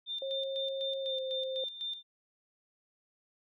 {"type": "tone with tremolo", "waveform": "sine", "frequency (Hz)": 3594, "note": "A7", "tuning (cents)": 36, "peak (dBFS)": -34, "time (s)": [0.06, 2.03], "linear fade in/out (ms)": 50, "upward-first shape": "square", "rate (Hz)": 4, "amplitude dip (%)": 65}
{"type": "tone with pitch glide", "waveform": "sine", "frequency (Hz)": [540, 525.2], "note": ["C#5", "C5"], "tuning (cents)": [-45, 6], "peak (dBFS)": -34, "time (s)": [0.22, 1.64], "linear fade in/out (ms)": 2, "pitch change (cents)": -49, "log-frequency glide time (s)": [1.01, 1.16]}
{"effects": []}